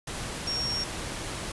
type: tone in noise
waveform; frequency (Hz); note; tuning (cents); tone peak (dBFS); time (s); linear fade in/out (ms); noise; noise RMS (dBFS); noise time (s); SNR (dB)
sine; 5550; F8; -12; -28; 0.47-0.84; 5; pink; -35; 0.07-1.52; +4
effects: resampled to 24000 Hz